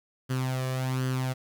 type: tone with flanger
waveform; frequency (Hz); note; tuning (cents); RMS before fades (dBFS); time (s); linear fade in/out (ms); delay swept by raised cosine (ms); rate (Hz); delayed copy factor
sawtooth; 129.6; C3; -16; -29; 0.29-1.34; 20; 0.64 to 1.74; 1.3; +0.6
effects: 10-bit